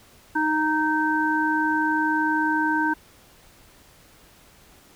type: harmonic tone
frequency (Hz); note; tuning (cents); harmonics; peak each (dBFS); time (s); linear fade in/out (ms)
309.9; D#4; -7; 1 / 3 / 5; -24 / -24 / -24; 0.35-2.94; 10
effects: pink hiss -53 dBFS RMS until 4.95 s